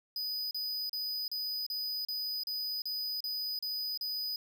square tone bursts, 4978 Hz, D#8, in tune, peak -34 dBFS, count 11, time 0.16-4.36 s, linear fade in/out 2 ms, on 350 ms, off 35 ms, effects none

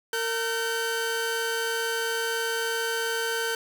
sawtooth tone pair together, 457.9 / 1534 Hz, A#4 / G6, -31 / -38 cents, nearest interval octave + major sixth, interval 2093 cents, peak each -25 / -25 dBFS, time 0.13-3.55 s, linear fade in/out 2 ms, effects none

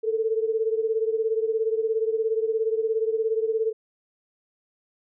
sine beating tone pair, 440 / 457 Hz, A4 / A#4, 0 / -34 cents, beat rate 17 Hz, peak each -23 / -27 dBFS, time 0.03-3.73 s, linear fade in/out 20 ms, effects none

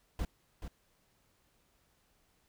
brown noise with echo, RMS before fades -34 dBFS, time 0.19-0.25 s, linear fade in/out 2 ms, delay 430 ms, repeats 1, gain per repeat -8 dB, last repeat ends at 0.68 s, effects pink hiss -72 dBFS RMS until 2.48 s

